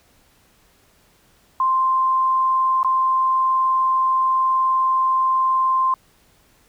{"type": "tone with dropouts", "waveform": "sine", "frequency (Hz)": 1046.5, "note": "C6", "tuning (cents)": 0, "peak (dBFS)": -15, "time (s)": [1.6, 5.94], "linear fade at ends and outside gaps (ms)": 2, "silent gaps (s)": [2.831, 2.846], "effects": ["pink hiss -57 dBFS RMS until 6.68 s"]}